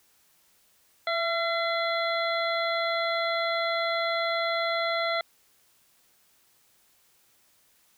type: harmonic tone with a mistuned harmonic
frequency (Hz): 680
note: F5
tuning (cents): -46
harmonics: 1 / 2 / 3 / 5 / 6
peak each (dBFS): -28 / -31 / -31 / -36 / -36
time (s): 1.07-5.21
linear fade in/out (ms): 2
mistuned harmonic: 1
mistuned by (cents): -32
effects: white hiss -64 dBFS RMS until 7.97 s